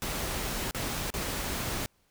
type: noise with dropouts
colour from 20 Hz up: pink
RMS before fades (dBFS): -33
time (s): 0.02-1.86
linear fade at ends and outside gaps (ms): 0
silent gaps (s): 0.71-0.747 / 1.103-1.139
effects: pink hiss -69 dBFS RMS until 2.1 s

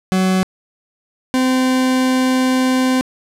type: tone pair in turn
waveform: 40% pulse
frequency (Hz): 187.3 / 257.7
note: F#3 / C4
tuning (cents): +21 / -26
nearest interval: tritone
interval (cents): 553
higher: second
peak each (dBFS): -12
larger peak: neither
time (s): 0.12-0.43 / 1.34-3.01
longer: second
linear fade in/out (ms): 0
effects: low-pass 11000 Hz 12 dB/octave

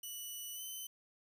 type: tone with pitch glide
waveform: 5% pulse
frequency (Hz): 2960 to 3045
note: F#7 to F#7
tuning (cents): 0 to +49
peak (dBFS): -35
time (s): 0.03-0.87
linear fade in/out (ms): 5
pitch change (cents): +49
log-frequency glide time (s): 0.54-0.62
effects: 11-bit

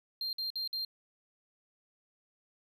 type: tone bursts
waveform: triangle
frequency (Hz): 4186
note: C8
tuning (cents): 0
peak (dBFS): -32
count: 4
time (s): 0.21-0.849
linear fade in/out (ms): 2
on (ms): 120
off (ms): 53
effects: none

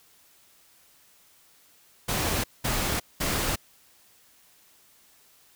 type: noise bursts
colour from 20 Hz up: pink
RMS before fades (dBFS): -27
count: 3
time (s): 2.08-3.56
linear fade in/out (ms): 10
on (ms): 360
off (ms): 200
effects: white hiss -59 dBFS RMS until 5.55 s

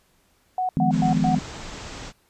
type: tone bursts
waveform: sine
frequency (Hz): 740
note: F#5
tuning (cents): 0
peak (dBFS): -21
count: 4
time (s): 0.58-1.35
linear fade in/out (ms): 2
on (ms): 110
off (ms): 110
type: chord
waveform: sine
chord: F half-diminished seventh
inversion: third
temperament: just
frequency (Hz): 157.15 / 174.61 / 209.5 / 251.4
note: Eb3 / F3 / Ab3 / Cb4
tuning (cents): +18 / 0 / +15 / +31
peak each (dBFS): -24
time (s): 0.77-1.39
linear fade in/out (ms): 0
type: low-pass noise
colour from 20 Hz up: pink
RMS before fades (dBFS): -37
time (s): 0.9-2.13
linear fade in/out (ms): 50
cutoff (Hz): 7900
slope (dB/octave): 96
effects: pink hiss -63 dBFS RMS until 2.29 s + resampled to 32000 Hz

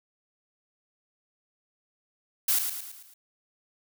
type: noise with echo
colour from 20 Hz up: blue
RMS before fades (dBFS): -24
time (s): 2.48-2.59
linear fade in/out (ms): 5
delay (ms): 110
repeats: 5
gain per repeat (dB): -6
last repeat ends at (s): 3.14
effects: none

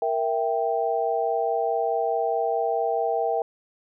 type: chord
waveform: sine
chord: E diminished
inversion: second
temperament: equal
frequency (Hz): 466.2 / 659.3 / 784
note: Bb4 / E5 / G5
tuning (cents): 0 / 0 / 0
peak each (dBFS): -26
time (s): 0.02-3.42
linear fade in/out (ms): 2
effects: none

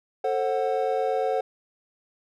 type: chord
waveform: triangle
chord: F# diminished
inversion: first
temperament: just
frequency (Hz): 444 / 532.8 / 740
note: A4 / C5 / F#5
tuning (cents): +16 / +31 / 0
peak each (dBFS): -25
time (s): 0.24-1.41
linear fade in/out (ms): 5
effects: none

